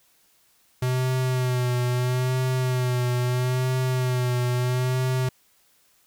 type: tone with vibrato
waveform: square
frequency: 126.2 Hz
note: B2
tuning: 38 cents sharp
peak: -22 dBFS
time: 0.82-5.29 s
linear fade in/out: 5 ms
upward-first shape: sine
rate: 0.76 Hz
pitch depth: 38 cents each way
effects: white hiss -62 dBFS RMS until 6.06 s